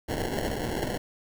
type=noise with sample-and-hold; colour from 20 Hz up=violet; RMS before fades=-30 dBFS; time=0.08-0.98 s; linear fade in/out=10 ms; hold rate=1225 Hz; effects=none